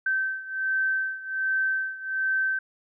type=beating tone pair; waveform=sine; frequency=1547 / 1548.3 Hz; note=G6 / G6; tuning=-23 / -22 cents; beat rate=1.3 Hz; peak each=-26 / -29 dBFS; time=0.06-2.59 s; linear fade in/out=5 ms; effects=none